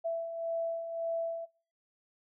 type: beating tone pair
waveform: sine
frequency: 663 / 664.8 Hz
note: E5 / E5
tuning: +10 / +15 cents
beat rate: 1.8 Hz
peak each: -40 / -32 dBFS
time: 0.04-1.46 s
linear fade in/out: 20 ms
effects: noise-tail reverb RT60 0.4 s tail -24 dB re dry